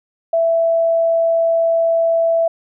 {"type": "tone", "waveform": "sine", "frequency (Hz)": 663, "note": "E5", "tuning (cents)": 10, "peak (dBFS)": -12, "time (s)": [0.33, 2.48], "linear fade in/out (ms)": 5, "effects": []}